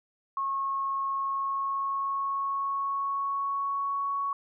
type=tone with pitch glide; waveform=sine; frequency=1091 to 1115.2 Hz; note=C#6 to C#6; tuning=-28 to +10 cents; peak=-27 dBFS; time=0.37-4.33 s; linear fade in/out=2 ms; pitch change=+38 cents; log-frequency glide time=1.09-4.11 s; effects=none